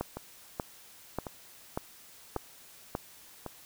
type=two click trains; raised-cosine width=1 ms; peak=-17 / -23 dBFS; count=6 / 4; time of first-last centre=0.01-2.951 / 0.17-3.463 s; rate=1.7 / 0.911 Hz; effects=white hiss -54 dBFS RMS until 3.65 s